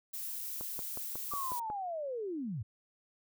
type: noise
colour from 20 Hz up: violet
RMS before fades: -40 dBFS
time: 0.13-1.6 s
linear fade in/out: 10 ms
type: click train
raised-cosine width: 1 ms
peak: -29 dBFS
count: 7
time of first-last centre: 0.61-1.701 s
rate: 5.5 Hz
type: linear sweep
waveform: sine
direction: down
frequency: 1174.7 to 92.5 Hz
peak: -35 dBFS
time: 1.31-2.63 s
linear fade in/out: 10 ms
effects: none